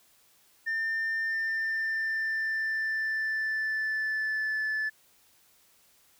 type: tone with pitch glide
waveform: sine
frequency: 1800 to 1739.7 Hz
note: A6 to A6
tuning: +39 to -20 cents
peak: -25 dBFS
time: 0.66-4.9 s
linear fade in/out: 20 ms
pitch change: -59 cents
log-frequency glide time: 1.22-4.63 s
effects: tanh soft clip ceiling -26 dBFS + white hiss -63 dBFS RMS until 6.19 s